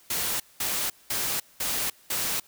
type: noise bursts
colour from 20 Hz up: white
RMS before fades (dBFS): -28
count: 5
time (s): 0.1-2.4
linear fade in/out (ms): 5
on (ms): 300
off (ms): 200
effects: white hiss -57 dBFS RMS until 2.47 s